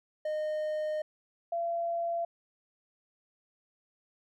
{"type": "tone pair in turn", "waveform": ["triangle", "sine"], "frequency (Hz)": [614, 680.3], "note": ["D#5", "F5"], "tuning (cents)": [-23, -46], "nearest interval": "major second", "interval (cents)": 177, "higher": "second", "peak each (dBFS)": [-28, -29], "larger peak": "first", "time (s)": [[0.25, 1.02], [1.52, 2.25]], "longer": "first", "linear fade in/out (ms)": 5, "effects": []}